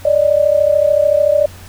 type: tone pair together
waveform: sine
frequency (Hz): 576.4 / 610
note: D5 / D#5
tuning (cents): -33 / -34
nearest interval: minor second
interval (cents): 99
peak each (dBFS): -12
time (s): 0.05-1.46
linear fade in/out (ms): 5
effects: added 91 Hz sine -36 dBFS peak until 1.68 s + pink hiss -39 dBFS RMS until 1.68 s